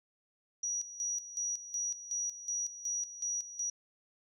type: tone with tremolo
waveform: sine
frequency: 5800 Hz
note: F#8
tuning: 35 cents flat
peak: -32 dBFS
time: 0.63-3.7 s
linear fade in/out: 5 ms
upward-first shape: square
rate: 2.7 Hz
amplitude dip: 75%
effects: none